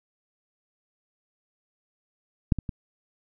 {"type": "clicks", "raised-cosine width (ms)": 5, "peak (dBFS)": [-6, -17, -19], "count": 3, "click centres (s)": [2.522, 2.587, 2.692], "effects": []}